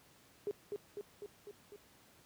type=tone with echo; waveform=sine; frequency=410.8 Hz; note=G#4; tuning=19 cents flat; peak=-34 dBFS; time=0.47-0.51 s; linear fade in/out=0 ms; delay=250 ms; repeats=5; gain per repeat=-3 dB; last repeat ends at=1.76 s; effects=pink hiss -64 dBFS RMS until 2.25 s + high-pass 80 Hz 12 dB/octave